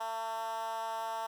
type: tone with high-pass filter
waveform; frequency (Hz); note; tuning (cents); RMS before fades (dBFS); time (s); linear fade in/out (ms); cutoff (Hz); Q
10% pulse; 224.6; A3; +36; -37; 0-1.27; 10; 800; 7
effects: none